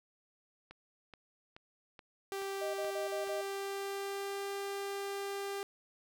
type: click train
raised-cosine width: 0.3 ms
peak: -34 dBFS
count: 7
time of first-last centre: 0.71-3.274 s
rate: 2.34 Hz
type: tone with pitch glide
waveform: sawtooth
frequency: 392 to 397.5 Hz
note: G4 to G4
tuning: 0 to +24 cents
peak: -33 dBFS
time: 2.32-5.63 s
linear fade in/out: 0 ms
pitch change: +24 cents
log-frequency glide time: 2.96-4.47 s
type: tone bursts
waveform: sine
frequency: 622.3 Hz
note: D#5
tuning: in tune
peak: -36 dBFS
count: 5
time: 2.61-3.416 s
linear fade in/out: 10 ms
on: 130 ms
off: 39 ms
effects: none